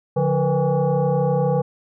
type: tone with frequency modulation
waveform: sine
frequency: 176.6 Hz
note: F3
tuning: 20 cents sharp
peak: -16 dBFS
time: 0.16-1.62 s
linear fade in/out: 10 ms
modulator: 321 Hz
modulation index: 1.7
effects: none